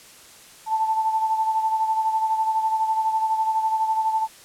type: beating tone pair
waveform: sine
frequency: 880 / 892 Hz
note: A5 / A5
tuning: 0 / +23 cents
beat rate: 12 Hz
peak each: -20 / -28 dBFS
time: 0.66-4.28 s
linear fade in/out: 50 ms
effects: white hiss -47 dBFS RMS until 4.44 s + low-pass 11000 Hz 12 dB/octave

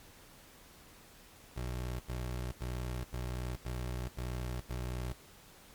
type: tone bursts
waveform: 25% pulse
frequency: 61.74 Hz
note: B1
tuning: in tune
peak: -32 dBFS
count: 7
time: 1.56-5.132 s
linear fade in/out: 10 ms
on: 440 ms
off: 82 ms
effects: pink hiss -57 dBFS RMS until 5.74 s + MP3 96 kbps

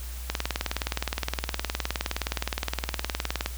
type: click train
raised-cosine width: 0.2 ms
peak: -9 dBFS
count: 62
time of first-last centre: 0.3-3.461 s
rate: 19.3 Hz
effects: added 60 Hz sine -34 dBFS peak until 3.57 s + white hiss -44 dBFS RMS until 3.57 s

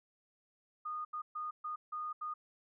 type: tone bursts at uneven times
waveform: sine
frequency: 1229 Hz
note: D#6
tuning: 22 cents flat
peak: -37 dBFS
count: 6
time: 0.85-1.05 / 1.13-1.22 / 1.35-1.51 / 1.64-1.76 / 1.92-2.13 / 2.21-2.34 s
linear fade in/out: 10 ms
effects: none

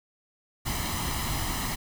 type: noise with comb filter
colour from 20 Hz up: pink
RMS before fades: -30 dBFS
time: 0.65-1.76 s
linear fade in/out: 20 ms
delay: 0.99 ms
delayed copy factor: +0.6
effects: none

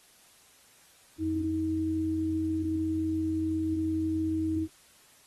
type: tone pair together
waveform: sine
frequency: 88.92 / 317.6 Hz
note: F2 / D#4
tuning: +32 / +36 cents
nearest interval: octave + minor seventh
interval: 2204 cents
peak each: -35 / -27 dBFS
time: 1.18-4.68 s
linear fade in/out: 50 ms
effects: white hiss -59 dBFS RMS until 5.26 s + AAC 32 kbps

